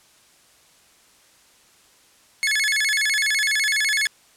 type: tone with vibrato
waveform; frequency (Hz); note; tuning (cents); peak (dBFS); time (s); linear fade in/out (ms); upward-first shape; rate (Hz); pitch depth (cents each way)
sawtooth; 1935; B6; -36; -15; 2.43-4.07; 0; square; 12; 210
effects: white hiss -55 dBFS RMS until 4.36 s + low-pass 10000 Hz 12 dB/octave